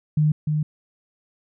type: tone pair in turn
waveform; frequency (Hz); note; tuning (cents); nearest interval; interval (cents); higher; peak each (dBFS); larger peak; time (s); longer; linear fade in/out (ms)
sine; 152.1 / 152.1; D#3 / D#3; -39 / -39; unison; 0; neither; -15 / -19; first; 0.17-0.32 / 0.47-0.63; second; 5
effects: none